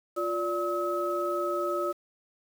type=tone cluster; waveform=sine; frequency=351.5 / 581 / 1283 Hz; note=F4 / D5 / E6; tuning=+11 / -19 / -47 cents; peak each=-31 dBFS; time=0.16-1.93 s; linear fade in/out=20 ms; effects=8-bit